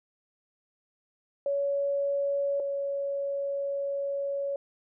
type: tone pair in turn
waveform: sine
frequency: 562 / 559.2 Hz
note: C#5 / C#5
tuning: +24 / +15 cents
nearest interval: unison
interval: 9 cents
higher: first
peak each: -25 / -28 dBFS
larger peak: first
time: 1.46-2.6 / 2.6-4.56 s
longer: second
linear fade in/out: 2 ms
effects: none